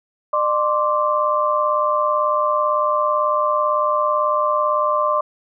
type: tone cluster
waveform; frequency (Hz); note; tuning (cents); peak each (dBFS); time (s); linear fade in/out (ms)
sine; 603 / 1048 / 1166; D5 / C6 / D6; +46 / +2 / -13; -20; 0.33-5.21; 5
effects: none